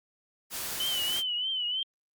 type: noise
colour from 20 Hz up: white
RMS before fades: -35 dBFS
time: 0.5-1.23 s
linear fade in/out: 50 ms
type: tone with vibrato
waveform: sine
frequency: 3015 Hz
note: F#7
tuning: 32 cents sharp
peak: -28 dBFS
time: 0.8-1.83 s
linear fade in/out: 2 ms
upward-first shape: triangle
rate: 3.2 Hz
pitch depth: 92 cents each way
effects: Opus 48 kbps